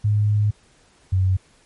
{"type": "tone pair in turn", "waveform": "sine", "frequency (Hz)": [104.7, 93.88], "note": ["G#2", "F#2"], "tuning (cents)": [15, 26], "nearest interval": "major second", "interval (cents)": 189, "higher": "first", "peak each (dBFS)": -15, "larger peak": "neither", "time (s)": [[0.04, 0.51], [1.12, 1.37]], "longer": "first", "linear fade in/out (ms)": 10, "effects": ["pink hiss -56 dBFS RMS until 1.65 s", "MP3 48 kbps"]}